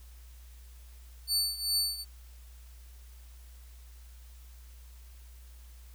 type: tone with tremolo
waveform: sawtooth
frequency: 4500 Hz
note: C#8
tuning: 25 cents sharp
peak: -22 dBFS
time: 1.27-2.05 s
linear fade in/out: 50 ms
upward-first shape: triangle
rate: 2.5 Hz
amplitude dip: 85%
effects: added 60 Hz sine -48 dBFS peak until 5.94 s + white hiss -61 dBFS RMS until 5.94 s